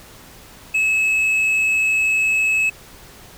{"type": "tone with hard clipping", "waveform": "sine", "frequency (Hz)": 2586, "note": "E7", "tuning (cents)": -34, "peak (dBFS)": -16, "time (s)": [0.74, 2.7], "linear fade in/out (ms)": 10, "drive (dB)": 3, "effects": ["pink hiss -43 dBFS RMS until 3.37 s"]}